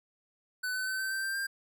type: tone with pitch steps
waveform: square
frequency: 1500 / 1514.8 / 1529.7 / 1544.8 / 1560.1 / 1575.5 / 1591 Hz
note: F#6 / F#6 / G6 / G6 / G6 / G6 / G6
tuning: +23 / +40 / -43 / -26 / -9 / +8 / +25 cents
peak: -32 dBFS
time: 0.63-1.47 s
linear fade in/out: 10 ms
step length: 120 ms
effects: none